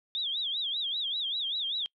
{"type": "tone with vibrato", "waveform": "sine", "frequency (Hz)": 3520, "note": "A7", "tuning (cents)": 0, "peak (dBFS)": -29, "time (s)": [0.15, 1.86], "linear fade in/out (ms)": 0, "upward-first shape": "sine", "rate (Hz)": 5.1, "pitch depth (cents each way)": 190, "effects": ["noise-tail reverb RT60 0.1 s tail -25 dB re dry"]}